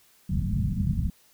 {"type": "low-pass noise", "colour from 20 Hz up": "white", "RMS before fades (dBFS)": -26, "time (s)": [0.29, 1.1], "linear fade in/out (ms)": 5, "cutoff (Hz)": 200, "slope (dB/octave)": 48, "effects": ["white hiss -60 dBFS RMS until 1.33 s"]}